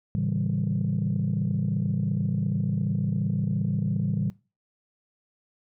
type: chord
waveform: sine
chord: A dominant seventh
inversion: none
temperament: equal with one note detuned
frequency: 110 / 138.59 / 161.42 / 196 Hz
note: A2 / C#3 / E3 / G3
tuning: 0 / 0 / -36 / 0 cents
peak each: -28 dBFS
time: 0.15-4.3 s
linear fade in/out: 0 ms
effects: noise-tail reverb RT60 0.3 s tail -21 dB re dry + tanh soft clip ceiling -17 dBFS